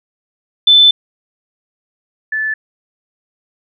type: tone pair in turn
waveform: sine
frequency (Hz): 3520 / 1743.8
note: A7 / A6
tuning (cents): 0 / -16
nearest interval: octave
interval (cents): 1216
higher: first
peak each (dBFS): -4 / -15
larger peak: first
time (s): 0.67-0.91 / 2.32-2.54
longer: first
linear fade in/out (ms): 5
effects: none